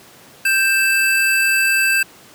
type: tone pair together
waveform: square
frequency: 1574 / 2638 Hz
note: G6 / E7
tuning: +7 / +1 cents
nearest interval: major sixth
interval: 894 cents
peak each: -17 dBFS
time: 0.45-2.03 s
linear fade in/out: 5 ms
effects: pink hiss -44 dBFS RMS until 2.34 s + high-pass 150 Hz 12 dB/octave